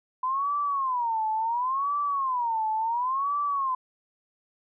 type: tone with vibrato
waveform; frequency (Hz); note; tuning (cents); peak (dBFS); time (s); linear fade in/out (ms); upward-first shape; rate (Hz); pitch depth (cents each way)
sine; 1005; B5; +30; -24; 0.23-3.75; 5; sine; 0.71; 250
effects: none